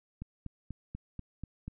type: click train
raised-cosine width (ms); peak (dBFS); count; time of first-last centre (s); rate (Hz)
5; -27; 7; 0.22-1.68; 4.11
effects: none